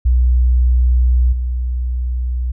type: tone with level steps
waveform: sine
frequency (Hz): 61.74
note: B1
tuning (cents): 0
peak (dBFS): -9 / -16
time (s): 0.05-2.52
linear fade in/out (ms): 10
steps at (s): 1.32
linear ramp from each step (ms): 10
effects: none